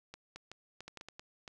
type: clicks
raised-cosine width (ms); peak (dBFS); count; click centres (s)
0.2; -29; 10; 0.14 / 0.36 / 0.516 / 0.806 / 0.88 / 0.973 / 1.011 / 1.086 / 1.195 / 1.478
effects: none